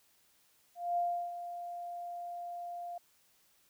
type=tone with ADSR envelope; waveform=sine; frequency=698.5 Hz; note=F5; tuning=in tune; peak=-28 dBFS; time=0.75-2.98 s; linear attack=220 ms; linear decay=340 ms; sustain=-11 dB; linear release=4 ms; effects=white hiss -69 dBFS RMS until 3.69 s